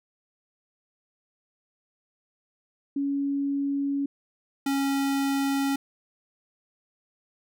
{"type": "tone pair in turn", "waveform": ["sine", "square"], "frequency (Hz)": [280, 275.7], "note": ["C#4", "C#4"], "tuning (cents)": [18, -9], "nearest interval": "unison", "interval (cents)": 27, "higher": "first", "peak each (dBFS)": -24, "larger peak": "neither", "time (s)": [[2.96, 4.06], [4.66, 5.76]], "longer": "neither", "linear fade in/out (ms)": 5, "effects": []}